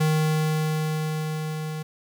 square tone with level ramp, 155.56 Hz, D#3, in tune, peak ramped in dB -19 to -30 dBFS, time 0-1.83 s, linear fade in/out 10 ms, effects 9-bit

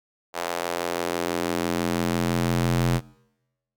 square tone with high-pass filter sweep, 43.01 Hz, F1, 26 cents flat, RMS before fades -25 dBFS, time 0.33-3.01 s, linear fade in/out 50 ms, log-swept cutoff 670 to 110 Hz, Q 1.3, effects noise-tail reverb RT60 1.0 s tail -25 dB re dry

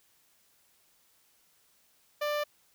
sawtooth tone with notch filter, 592 Hz, D5, 14 cents sharp, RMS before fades -31 dBFS, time 2.21-2.44 s, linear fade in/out 10 ms, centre 8300 Hz, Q 0.76, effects white hiss -67 dBFS RMS until 2.74 s

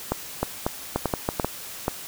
clicks, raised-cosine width 1 ms, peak -8 dBFS, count 10, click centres 0.12 / 0.43 / 0.665 / 0.96 / 1.057 / 1.138 / 1.289 / 1.398 / 1.446 / 1.881 s, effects white hiss -38 dBFS RMS until 2.07 s

